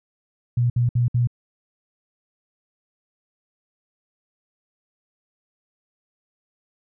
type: tone bursts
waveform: sine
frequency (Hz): 120.9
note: B2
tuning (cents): -36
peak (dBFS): -16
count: 4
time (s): 0.57-1.273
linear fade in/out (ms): 5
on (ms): 130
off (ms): 61
effects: none